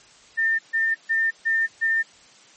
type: tone bursts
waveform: sine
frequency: 1804 Hz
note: A6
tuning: 43 cents sharp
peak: -18 dBFS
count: 5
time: 0.37-2.03 s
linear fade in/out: 20 ms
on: 220 ms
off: 140 ms
effects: white hiss -51 dBFS RMS until 2.56 s + MP3 32 kbps